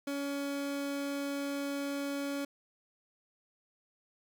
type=tone; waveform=30% pulse; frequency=281.4 Hz; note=C#4; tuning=26 cents sharp; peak=-31 dBFS; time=0.07-2.45 s; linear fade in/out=5 ms; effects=none